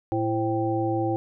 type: harmonic tone with a mistuned harmonic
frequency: 111.7 Hz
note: A2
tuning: 27 cents sharp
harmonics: 1 / 3 / 5 / 7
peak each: -29 / -25 / -31 / -29 dBFS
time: 0.12-1.16 s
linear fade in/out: 0 ms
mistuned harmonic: 5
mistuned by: -98 cents
effects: none